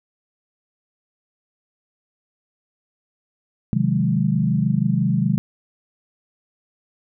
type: chord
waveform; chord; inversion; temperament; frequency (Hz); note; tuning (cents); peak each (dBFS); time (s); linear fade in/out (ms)
sine; Ab dominant seventh; first; equal with one note detuned; 130.81 / 155.56 / 181.09 / 207.7; C3 / Eb3 / Gb3 / Ab3; 0 / 0 / -37 / 0; -22; 3.73-5.38; 0
effects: none